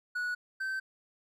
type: tone pair in turn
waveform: triangle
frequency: 1467 / 1547.3 Hz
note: F#6 / G6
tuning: -15 / -23 cents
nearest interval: minor second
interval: 92 cents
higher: second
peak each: -29 / -30 dBFS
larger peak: first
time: 0.15-0.35 / 0.6-0.8 s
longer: neither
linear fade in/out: 10 ms
effects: none

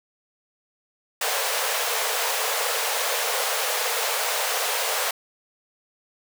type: high-pass noise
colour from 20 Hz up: pink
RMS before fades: -25 dBFS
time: 1.21-5.11 s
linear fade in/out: 5 ms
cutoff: 440 Hz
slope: 96 dB/octave
effects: none

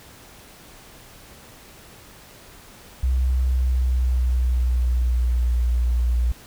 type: tone with pitch glide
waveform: sine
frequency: 63.9 to 59.97 Hz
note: C2 to A#1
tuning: -40 to +50 cents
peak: -17 dBFS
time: 3.03-6.32 s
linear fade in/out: 5 ms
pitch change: -110 cents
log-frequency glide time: 3.44-5.6 s
effects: pink hiss -46 dBFS RMS until 6.46 s

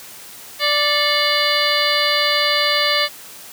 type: harmonic tone with a mistuned harmonic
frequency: 587.3 Hz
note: D5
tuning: in tune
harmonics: 1 / 2 / 3 / 4 / 5 / 6 / 7 / 8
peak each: -23 / -23 / -23 / -23 / -23 / -23 / -23 / -23 dBFS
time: 0.59-3.09 s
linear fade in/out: 50 ms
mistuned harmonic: 4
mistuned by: -130 cents
effects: white hiss -38 dBFS RMS until 3.52 s + high-pass 100 Hz 12 dB/octave

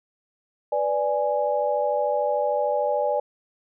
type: chord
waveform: sine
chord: G# diminished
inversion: first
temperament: equal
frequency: 493.9 / 587.3 / 830.6 Hz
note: B4 / D5 / G#5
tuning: 0 / 0 / 0 cents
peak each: -27 / -23 / -26 dBFS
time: 0.72-3.2 s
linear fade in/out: 5 ms
effects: none

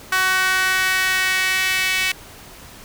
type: tone with high-pass filter sweep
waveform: sawtooth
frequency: 374.9 Hz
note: F#4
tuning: 23 cents sharp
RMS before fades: -19 dBFS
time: 0.12-2.12 s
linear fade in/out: 5 ms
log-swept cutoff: 1400 to 2300 Hz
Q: 2.6
effects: pink hiss -41 dBFS RMS until 2.84 s

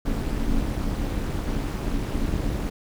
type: noise with amplitude modulation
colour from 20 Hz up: brown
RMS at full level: -22 dBFS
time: 0.05-2.7 s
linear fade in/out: 10 ms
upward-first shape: sine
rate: 250 Hz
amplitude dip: 80%
effects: none

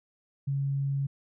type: tone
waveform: sine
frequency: 138.59 Hz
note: C#3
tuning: in tune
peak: -26 dBFS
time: 0.47-1.07 s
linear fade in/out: 10 ms
effects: none

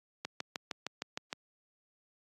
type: click train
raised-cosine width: 0.2 ms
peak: -18 dBFS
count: 8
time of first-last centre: 0.25-1.329 s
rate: 6.49 Hz
effects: high-pass 150 Hz 12 dB/octave + AAC 32 kbps

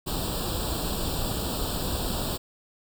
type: noise with comb filter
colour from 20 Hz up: pink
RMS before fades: -29 dBFS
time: 0.06-2.38 s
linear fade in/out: 20 ms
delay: 0.24 ms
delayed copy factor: +0.95
effects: none

